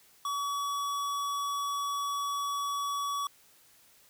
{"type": "tone with hard clipping", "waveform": "sine", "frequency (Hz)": 1135, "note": "C#6", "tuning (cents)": 41, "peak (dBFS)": -32, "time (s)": [0.25, 3.27], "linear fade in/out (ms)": 2, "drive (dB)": 18, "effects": ["white hiss -61 dBFS RMS until 4.09 s"]}